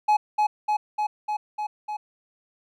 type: tone with echo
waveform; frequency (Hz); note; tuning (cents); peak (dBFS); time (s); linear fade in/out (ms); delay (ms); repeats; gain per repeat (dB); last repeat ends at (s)
triangle; 845; G#5; +30; -14; 0.08-0.17; 10; 300; 6; -2; 1.97
effects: none